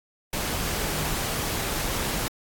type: tone in noise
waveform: sine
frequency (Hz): 152.2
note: D#3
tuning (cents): -38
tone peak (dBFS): -33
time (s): 0.93-1.13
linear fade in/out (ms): 2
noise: pink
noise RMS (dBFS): -28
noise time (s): 0.33-2.28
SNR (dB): -8
effects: AAC 64 kbps